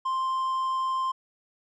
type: tone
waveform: triangle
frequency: 1048 Hz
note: C6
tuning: 2 cents sharp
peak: -23 dBFS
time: 0.05-1.12 s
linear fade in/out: 10 ms
effects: resampled to 22050 Hz